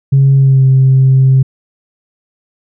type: tone with pitch glide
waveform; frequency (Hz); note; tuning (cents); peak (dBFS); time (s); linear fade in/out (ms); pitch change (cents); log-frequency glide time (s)
sine; 136.6 to 132.56; C#3 to C3; -25 to +23; -3; 0.12-1.43; 10; -52; 0.36-0.65
effects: tanh soft clip ceiling -1 dBFS